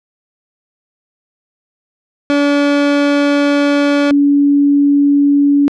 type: tone pair in turn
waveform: 30% pulse / sine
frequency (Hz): 286.7 / 284.9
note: D4 / C#4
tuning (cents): -42 / +48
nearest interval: unison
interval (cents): 10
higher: first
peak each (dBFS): -7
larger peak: neither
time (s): 2.3-4.11 / 4.11-5.68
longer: first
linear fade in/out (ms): 0
effects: low-pass 4000 Hz 12 dB/octave